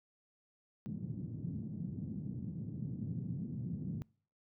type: band-pass noise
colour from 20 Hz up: white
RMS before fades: -41 dBFS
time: 0.86-4.02 s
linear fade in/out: 0 ms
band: 110 to 200 Hz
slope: 24 dB/octave
effects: noise-tail reverb RT60 0.5 s tail -26 dB re dry